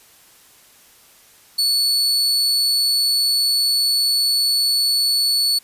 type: tone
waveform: 40% pulse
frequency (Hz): 4435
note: C#8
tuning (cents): 0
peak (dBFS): -14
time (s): 1.58-5.59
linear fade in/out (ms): 10
effects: white hiss -50 dBFS RMS until 5.63 s + resampled to 32000 Hz